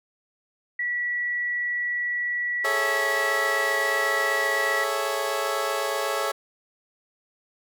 sine tone, 1943 Hz, B6, 29 cents flat, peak -24 dBFS, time 0.79-4.84 s, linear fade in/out 5 ms
20% pulse chord, A major seventh, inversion third, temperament equal with one note detuned, 412 / 440 / 554.4 / 659.3 Hz, G#4 / A4 / C#5 / E5, -14 / 0 / 0 / 0 cents, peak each -27 / -27 / -23 / -26 dBFS, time 2.64-6.32 s, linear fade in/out 10 ms
effects none

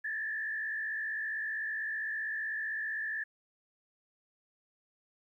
sine tone with frequency modulation, 1748 Hz, A6, 12 cents flat, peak -33 dBFS, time 0.04-3.24 s, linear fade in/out 10 ms, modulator 55.6 Hz, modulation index 1.1, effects 12-bit

